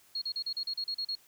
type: tone bursts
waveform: sine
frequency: 4300 Hz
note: C8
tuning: 47 cents sharp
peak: -31 dBFS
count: 10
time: 0.15-1.153 s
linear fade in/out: 5 ms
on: 67 ms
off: 37 ms
effects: white hiss -62 dBFS RMS until 1.27 s